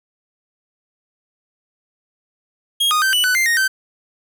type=tone with pitch steps; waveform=45% pulse; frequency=3266 / 1235 / 1552 / 2965 / 1495 / 2093 / 1861 / 1547 Hz; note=G#7 / D#6 / G6 / F#7 / F#6 / C7 / A#6 / G6; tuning=-30 / -13 / -18 / +3 / +17 / 0 / -3 / -23 cents; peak=-14 dBFS; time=2.8-3.68 s; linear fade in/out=10 ms; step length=110 ms; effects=none